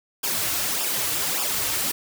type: noise with flanger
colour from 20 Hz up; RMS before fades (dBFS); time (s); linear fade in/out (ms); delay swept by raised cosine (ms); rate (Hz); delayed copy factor
white; -25; 0.23-1.92; 10; 0.48 to 4.98; 1.7; -0.75
effects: none